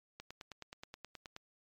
click train, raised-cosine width 0.2 ms, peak -29 dBFS, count 12, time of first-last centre 0.2-1.364 s, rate 9.45 Hz, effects MP3 96 kbps

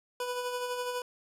25% pulse tone with tremolo, 494.3 Hz, B4, 1 cent sharp, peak -27 dBFS, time 0.2-1.02 s, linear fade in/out 2 ms, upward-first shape sine, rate 12 Hz, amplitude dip 40%, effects resampled to 32000 Hz + 10-bit

